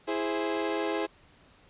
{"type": "chord", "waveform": "30% pulse", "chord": "E augmented", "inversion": "none", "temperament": "equal", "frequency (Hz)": [329.6, 415.3, 523.3], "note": ["E4", "G#4", "B#4"], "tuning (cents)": [0, 0, 0], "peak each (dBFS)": [-29, -29, -32], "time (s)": [0.07, 1.07], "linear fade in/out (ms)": 20, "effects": ["pink hiss -59 dBFS RMS until 1.69 s", "resampled to 8000 Hz"]}